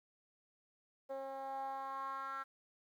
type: tone with band-pass filter sweep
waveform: 10% pulse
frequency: 270 Hz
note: C#4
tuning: 45 cents flat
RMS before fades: -43 dBFS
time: 1.09-2.44 s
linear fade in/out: 20 ms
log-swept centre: 570 to 1400 Hz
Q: 4.7
effects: 12-bit